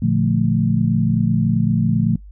sine chord, Bb major seventh, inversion none, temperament equal, 116.54 / 146.83 / 174.61 / 220 Hz, Bb2 / D3 / F3 / A3, 0 / 0 / 0 / 0 cents, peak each -20 / -21 / -19 / -19 dBFS, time 0.02-2.16 s, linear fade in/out 5 ms, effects noise-tail reverb RT60 0.1 s tail -21 dB re dry + added 50 Hz sine -36 dBFS peak until 2.31 s

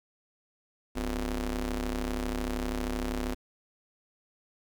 sawtooth ring-modulated tone, 107.6 Hz, A2, 38 cents flat, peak -23 dBFS, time 0.95-3.35 s, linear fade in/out 20 ms, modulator 145 Hz, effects 9-bit

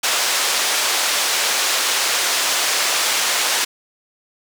white band-pass noise, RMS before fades -19 dBFS, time 0.03-3.65 s, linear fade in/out 10 ms, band 520 to 6800 Hz, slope 12 dB/octave, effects none

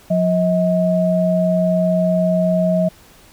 sine tone pair together, 178.5 / 636.1 Hz, F3 / D#5, +38 / +38 cents, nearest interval octave + minor seventh, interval 2200 cents, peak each -16 dBFS, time 0.1-2.89 s, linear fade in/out 10 ms, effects pink hiss -47 dBFS RMS until 3.32 s

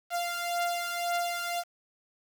sawtooth beating tone pair, 695 / 696.9 Hz, F5 / F5, -9 / -4 cents, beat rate 1.9 Hz, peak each -27 / -30 dBFS, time 0.1-1.64 s, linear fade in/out 50 ms, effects 8-bit

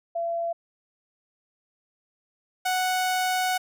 sine / sawtooth tone pair in turn, 677 / 739.6 Hz, E5 / F#5, +46 / -1 cents, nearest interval major second, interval 153 cents, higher second, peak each -25 / -19 dBFS, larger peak second, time 0.15-0.53 / 2.65-3.58 s, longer second, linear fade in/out 10 ms, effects none

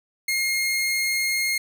sawtooth tone, 2139 Hz, C7, 38 cents sharp, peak -18 dBFS, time 0.28-1.58 s, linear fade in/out 5 ms, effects none

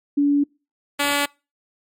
sine / 5% pulse tone pair in turn, 286.4 / 286.4 Hz, D4 / D4, -43 / -43 cents, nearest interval unison, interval 0 cents, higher neither, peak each -14 / -7 dBFS, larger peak second, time 0.17-0.44 / 0.99-1.26 s, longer neither, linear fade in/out 10 ms, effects noise-tail reverb RT60 0.3 s tail -26 dB re dry + MP3 64 kbps

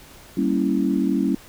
sine chord, G diminished seventh, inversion none, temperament equal, 196 / 233.1 / 277.2 / 329.6 Hz, G3 / Bb3 / Db4 / Fb4, 0 / 0 / 0 / 0 cents, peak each -23 / -25 / -22 / -25 dBFS, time 0.37-1.35 s, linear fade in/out 5 ms, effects pink hiss -46 dBFS RMS until 1.48 s

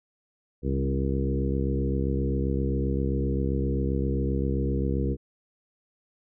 harmonic tone with a mistuned harmonic, 67.6 Hz, C#2, 43 cents flat, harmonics 1 / 2 / 3 / 4 / 5 / 6 / 7, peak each -27 / -30 / -32 / -33 / -34 / -35 / -35 dBFS, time 0.62-5.17 s, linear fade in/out 50 ms, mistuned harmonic 3, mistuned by -18 cents, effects none

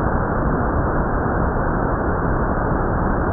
pink low-pass noise, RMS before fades -19 dBFS, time 0-3.32 s, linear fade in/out 0 ms, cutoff 1600 Hz, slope 96 dB/octave, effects none

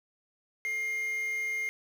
triangle tone with quantisation, 2121 Hz, C7, 23 cents sharp, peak -28 dBFS, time 0.65-1.69 s, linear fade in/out 0 ms, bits 8, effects none

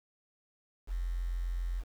sine tone with quantisation, 43.65 Hz, F1, in tune, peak -31 dBFS, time 0.87-1.84 s, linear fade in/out 50 ms, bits 9, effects none

